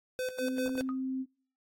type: tone with tremolo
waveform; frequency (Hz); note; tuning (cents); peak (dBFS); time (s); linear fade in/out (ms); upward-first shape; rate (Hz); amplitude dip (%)
square; 509; C5; -48; -32; 0.19-0.81; 0; square; 5.1; 70
type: tone with pitch glide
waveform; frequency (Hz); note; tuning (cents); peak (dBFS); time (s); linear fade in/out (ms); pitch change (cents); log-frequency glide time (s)
sine; 259.2 to 261.9; C4 to C4; -16 to +2; -31; 0.39-1.26; 50; +18; 0.5-0.75
type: clicks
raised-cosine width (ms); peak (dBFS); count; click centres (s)
1; -32; 4; 0.661 / 0.693 / 0.754 / 0.809
type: tone with exponential decay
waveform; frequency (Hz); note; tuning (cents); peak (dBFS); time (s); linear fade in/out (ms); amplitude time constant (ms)
sine; 1244.5; D#6; 0; -35; 0.89-0.99; 0; 20
effects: noise-tail reverb RT60 0.5 s tail -26 dB re dry + AAC 48 kbps